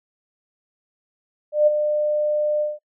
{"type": "tone with ADSR envelope", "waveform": "sine", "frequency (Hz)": 600, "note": "D5", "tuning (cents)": 37, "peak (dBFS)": -10, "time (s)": [1.52, 2.79], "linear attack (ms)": 150, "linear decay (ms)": 18, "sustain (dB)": -8, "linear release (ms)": 180, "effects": ["noise-tail reverb RT60 0.1 s tail -24 dB re dry"]}